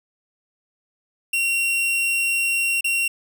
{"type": "tone with dropouts", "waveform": "45% pulse", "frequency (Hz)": 2744, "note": "F7", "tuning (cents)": -31, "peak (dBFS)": -19, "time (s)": [1.33, 3.08], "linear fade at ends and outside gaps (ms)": 5, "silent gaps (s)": [2.809, 2.843], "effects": []}